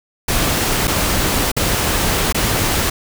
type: noise with dropouts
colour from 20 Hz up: pink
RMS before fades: -17 dBFS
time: 0.28-2.9 s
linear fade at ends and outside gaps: 5 ms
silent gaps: 0.873-0.877 / 1.517-1.565 / 2.325-2.345 s
effects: none